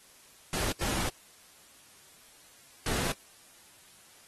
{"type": "noise bursts at uneven times", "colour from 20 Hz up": "pink", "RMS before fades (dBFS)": -32, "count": 3, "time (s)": [[0.53, 0.72], [0.81, 1.09], [2.86, 3.12]], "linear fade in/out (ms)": 2, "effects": ["white hiss -57 dBFS RMS until 4.27 s", "AAC 32 kbps"]}